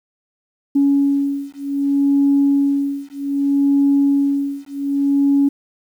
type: beating tone pair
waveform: sine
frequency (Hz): 279.8 / 280.44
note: C#4 / C#4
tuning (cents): +16 / +20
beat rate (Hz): 0.64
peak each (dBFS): -16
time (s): 0.75-5.49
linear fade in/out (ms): 10
effects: tanh soft clip ceiling -6 dBFS + 8-bit